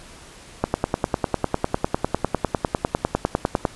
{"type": "click train", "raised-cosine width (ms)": 1, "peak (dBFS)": -4, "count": 31, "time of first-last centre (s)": [0.64, 3.652], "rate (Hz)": 9.96, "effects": ["pink hiss -44 dBFS RMS until 3.75 s", "resampled to 24000 Hz"]}